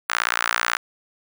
sawtooth tone with high-pass filter, 58.27 Hz, A#1, in tune, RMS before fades -23 dBFS, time 0.09-0.77 s, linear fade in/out 5 ms, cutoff 1400 Hz, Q 2.5, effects none

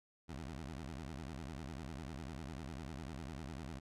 15% pulse tone with vibrato, 73.42 Hz, D2, in tune, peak -38 dBFS, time 0.28-3.8 s, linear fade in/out 20 ms, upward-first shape sine, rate 10 Hz, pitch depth 280 cents each way, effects low-pass 9000 Hz 12 dB/octave

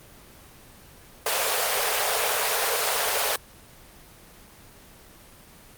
pink high-pass noise, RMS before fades -24 dBFS, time 1.26-3.36 s, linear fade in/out 2 ms, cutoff 420 Hz, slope 96 dB/octave, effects pink hiss -49 dBFS RMS until 5.77 s + Opus 24 kbps

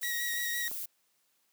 violet noise, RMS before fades -38 dBFS, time 0.01-0.86 s, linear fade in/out 10 ms
sawtooth tone with vibrato, 1900 Hz, A#6, 33 cents sharp, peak -29 dBFS, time 0.03-0.68 s, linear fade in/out 0 ms, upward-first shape square, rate 5.9 Hz, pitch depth 16 cents each way
clicks, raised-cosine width 1 ms, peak -42 / -34 dBFS, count 2, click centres 0.336 / 0.714 s
effects white hiss -73 dBFS RMS until 1.52 s + high-pass 150 Hz 12 dB/octave

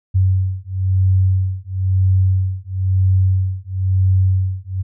sine beating tone pair, 93.7 / 94.7 Hz, F#2 / F#2, +22 / +41 cents, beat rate 1 Hz, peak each -16 dBFS, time 0.14-4.83 s, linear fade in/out 20 ms, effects none

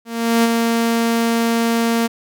sawtooth tone with ADSR envelope, 230.8 Hz, A#3, 17 cents flat, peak -7 dBFS, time 0.05-2.08 s, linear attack 390 ms, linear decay 26 ms, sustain -4 dB, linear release 22 ms, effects none

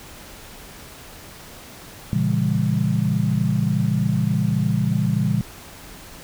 sine chord, A# diminished seventh, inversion none, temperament just, 116.54 / 139.85 / 167.82 / 201.4 Hz, A#2 / C#3 / E3 / G3, 0 / +16 / +31 / +47 cents, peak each -23 dBFS, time 2.13-5.41 s, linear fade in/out 0 ms, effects pink hiss -41 dBFS RMS until 6.23 s

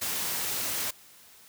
white noise, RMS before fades -31 dBFS, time 0.01-0.91 s, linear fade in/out 10 ms, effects white hiss -54 dBFS RMS until 1.48 s + high-pass 60 Hz 12 dB/octave

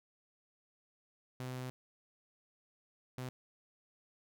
sawtooth tone bursts at uneven times, 127.5 Hz, C3, 44 cents flat, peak -36 dBFS, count 2, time 1.4-1.7 / 3.18-3.29 s, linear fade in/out 0 ms, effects none

